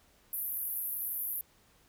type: band-pass noise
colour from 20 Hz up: pink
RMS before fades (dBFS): -36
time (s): 0.33-1.41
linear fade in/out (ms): 2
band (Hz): 11000 to 15000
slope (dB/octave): 96
effects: pink hiss -65 dBFS RMS until 1.88 s